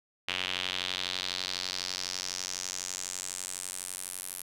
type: tone with band-pass filter sweep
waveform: sawtooth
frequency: 92 Hz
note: F#2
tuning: 9 cents flat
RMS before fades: -36 dBFS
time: 0.28-4.42 s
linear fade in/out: 5 ms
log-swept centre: 2900 to 11000 Hz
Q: 3
effects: none